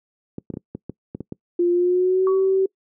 clicks, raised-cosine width 3 ms, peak -15 dBFS, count 9, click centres 0.383 / 0.502 / 0.539 / 0.571 / 0.75 / 0.896 / 1.149 / 1.206 / 1.323 s
sine tone with pitch glide, 349.2 to 383 Hz, F4 to G4, 0 to -40 cents, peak -15 dBFS, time 1.59-2.66 s, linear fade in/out 5 ms, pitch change +160 cents, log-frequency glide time 1.71-2.34 s
sine tone with exponential decay, 1128 Hz, C#6, 30 cents sharp, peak -24 dBFS, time 2.27-2.58 s, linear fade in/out 1 ms, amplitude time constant 67 ms
effects noise-tail reverb RT60 0.1 s tail -24 dB re dry + high-pass 150 Hz 12 dB/octave

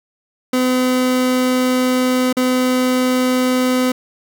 30% pulse tone with dropouts, 254 Hz, B3, 49 cents sharp, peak -11 dBFS, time 0.53-3.92 s, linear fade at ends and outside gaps 5 ms, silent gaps 2.328-2.368 s, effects none

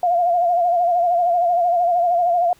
sine tone with vibrato, 698.5 Hz, F5, in tune, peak -14 dBFS, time 0.03-2.53 s, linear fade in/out 2 ms, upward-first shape sine, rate 13 Hz, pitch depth 60 cents each way, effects pink hiss -54 dBFS RMS until 2.59 s

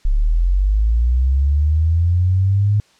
sine linear sweep, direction up, 33.36 to 105.2 Hz, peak -12 dBFS, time 0.05-2.8 s, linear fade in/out 0 ms, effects white hiss -54 dBFS RMS until 2.99 s + low-pass 6000 Hz 12 dB/octave

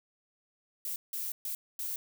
violet noise bursts at uneven times, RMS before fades -36 dBFS, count 4, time 0.85-0.96 / 1.13-1.32 / 1.45-1.55 / 1.79-1.96 s, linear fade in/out 2 ms, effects none

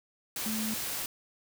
sine tone in noise, 218.7 Hz, A3, 10 cents flat, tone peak -32 dBFS, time 0.46-0.74 s, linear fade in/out 2 ms, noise white, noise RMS -35 dBFS, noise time 0.36-1.06 s, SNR 0 dB, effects none

